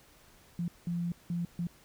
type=tone bursts at uneven times; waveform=sine; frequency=172.4 Hz; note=F3; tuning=22 cents flat; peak=-30 dBFS; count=4; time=0.59-0.68 / 0.87-1.12 / 1.3-1.45 / 1.59-1.67 s; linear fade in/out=2 ms; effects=pink hiss -60 dBFS RMS until 1.84 s